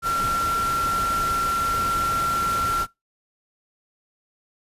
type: tone in noise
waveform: sine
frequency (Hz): 1364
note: F6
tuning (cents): -41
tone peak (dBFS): -20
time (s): 0.02-2.87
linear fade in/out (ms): 50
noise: pink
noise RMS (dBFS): -31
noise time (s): 0.02-2.87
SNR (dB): +8
effects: noise-tail reverb RT60 0.2 s tail -23 dB re dry + resampled to 32000 Hz